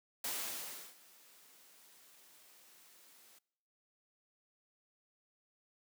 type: noise with ADSR envelope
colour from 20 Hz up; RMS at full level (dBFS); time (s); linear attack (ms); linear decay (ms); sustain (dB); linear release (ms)
white; -38; 0.24-3.39; 4; 700; -24; 8
effects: noise-tail reverb RT60 0.9 s tail -25 dB re dry + high-pass 200 Hz 12 dB/octave